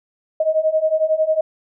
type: beating tone pair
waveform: sine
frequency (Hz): 622.3 / 633.3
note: D#5 / D#5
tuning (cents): 0 / +30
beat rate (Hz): 11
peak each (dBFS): -19 / -17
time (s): 0.4-1.41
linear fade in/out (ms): 5
effects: none